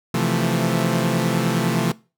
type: chord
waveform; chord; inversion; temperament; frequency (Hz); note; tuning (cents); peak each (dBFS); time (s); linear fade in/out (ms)
sawtooth; F major seventh; second; equal; 130.81 / 164.81 / 174.61 / 220; C3 / E3 / F3 / A3; 0 / 0 / 0 / 0; -20; 0.14-1.92; 5
effects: noise-tail reverb RT60 0.3 s tail -20 dB re dry